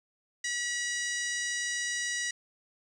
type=harmonic tone; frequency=967 Hz; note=B5; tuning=37 cents flat; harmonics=2 / 3 / 4 / 5 / 6 / 7 / 8 / 9; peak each=-33 / -42 / -41 / -42 / -37 / -42 / -44 / -43 dBFS; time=0.44-2.31 s; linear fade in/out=5 ms; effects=10-bit